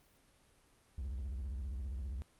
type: tone with vibrato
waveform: triangle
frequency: 65.41 Hz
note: C2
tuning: in tune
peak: -36 dBFS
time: 0.98-2.22 s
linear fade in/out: 0 ms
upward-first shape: sine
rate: 15 Hz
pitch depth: 250 cents each way
effects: pink hiss -68 dBFS RMS until 2.39 s + Opus 32 kbps